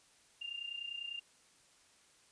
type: tone with amplitude modulation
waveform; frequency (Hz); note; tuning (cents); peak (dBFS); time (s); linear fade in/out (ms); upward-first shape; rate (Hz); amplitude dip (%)
sine; 2799; F7; +3; -37; 0.41-1.2; 10; sine; 30; 75
effects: white hiss -66 dBFS RMS until 2.31 s + resampled to 22050 Hz